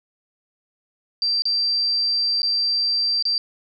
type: tone with dropouts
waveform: sine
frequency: 4699 Hz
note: D8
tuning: in tune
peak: -18 dBFS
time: 1.22-3.38 s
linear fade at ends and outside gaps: 1 ms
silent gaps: 1.421-1.454 / 2.419-2.43 / 3.225-3.253 s
effects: none